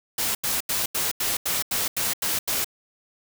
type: noise bursts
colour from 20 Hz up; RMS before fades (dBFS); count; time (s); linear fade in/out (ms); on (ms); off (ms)
white; -25; 10; 0.18-2.645; 5; 170; 85
effects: none